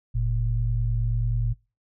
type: tone pair together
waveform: sine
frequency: 45.58 / 115 Hz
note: F#1 / A#2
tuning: -25 / -23 cents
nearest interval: octave + major third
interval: 1602 cents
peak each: -24 dBFS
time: 0.14-1.54 s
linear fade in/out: 20 ms
effects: noise-tail reverb RT60 0.3 s tail -25 dB re dry